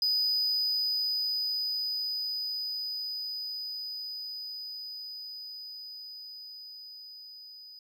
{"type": "tone with level ramp", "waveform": "triangle", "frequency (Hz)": 4978, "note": "D#8", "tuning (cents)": 0, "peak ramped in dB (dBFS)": [-23, -45], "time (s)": [0.02, 7.79], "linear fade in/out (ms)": 2, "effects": []}